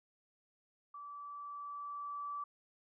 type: tone with level ramp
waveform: sine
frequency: 1157 Hz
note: D6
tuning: 26 cents flat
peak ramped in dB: -46 to -38 dBFS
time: 0.94-2.44 s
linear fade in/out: 5 ms
effects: none